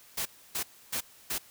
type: noise bursts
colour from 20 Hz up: white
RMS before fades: -32 dBFS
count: 4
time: 0.17-1.384 s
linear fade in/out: 10 ms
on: 86 ms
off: 290 ms
effects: white hiss -56 dBFS RMS until 1.5 s